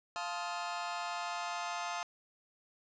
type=chord; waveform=sawtooth; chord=F dominant seventh; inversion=none; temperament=just; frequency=698.5 / 873.1 / 1047.7 / 1257.2 Hz; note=F5 / A5 / C6 / Eb6; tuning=0 / -14 / +2 / +18 cents; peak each=-36 / -38 / -39 / -39 dBFS; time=0.16-2.03 s; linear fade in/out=0 ms; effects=resampled to 16000 Hz + 11-bit